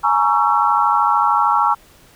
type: chord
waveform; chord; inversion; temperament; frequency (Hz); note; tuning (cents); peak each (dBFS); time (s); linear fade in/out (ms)
sine; A# half-diminished seventh; third; just; 839.1 / 932.3 / 1118.8 / 1342.6; G#5 / A#5 / C#6 / E6; +18 / 0 / +16 / +31; -18; 0.03-1.75; 20
effects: pink hiss -49 dBFS RMS until 2.15 s